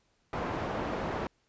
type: low-pass noise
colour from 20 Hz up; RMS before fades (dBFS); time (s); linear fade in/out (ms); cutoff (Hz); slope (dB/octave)
white; -34; 0.33-1.27; 2; 880; 12
effects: pink hiss -72 dBFS RMS until 1.48 s + resampled to 16000 Hz